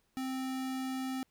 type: tone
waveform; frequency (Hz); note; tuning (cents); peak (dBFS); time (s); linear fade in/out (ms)
square; 261.6; C4; 0; -35; 0.17-1.23; 0
effects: pink hiss -75 dBFS RMS until 1.3 s